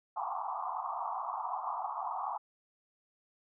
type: band-pass noise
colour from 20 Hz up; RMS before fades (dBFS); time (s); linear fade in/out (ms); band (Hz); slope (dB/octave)
pink; -37; 0.16-2.38; 10; 710 to 1200; 96
effects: none